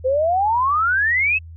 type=exponential sweep; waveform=sine; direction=up; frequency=499.8 to 2657 Hz; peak=-15 dBFS; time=0.04-1.39 s; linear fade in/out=20 ms; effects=added 82 Hz sine -35 dBFS peak until 1.56 s